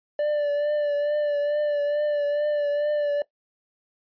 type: tone with vibrato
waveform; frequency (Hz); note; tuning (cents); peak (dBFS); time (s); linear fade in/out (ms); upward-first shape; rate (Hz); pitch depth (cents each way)
triangle; 587.3; D5; 0; -19; 0.19-3.22; 2; triangle; 2.3; 35
effects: noise-tail reverb RT60 0.1 s tail -18 dB re dry + resampled to 11025 Hz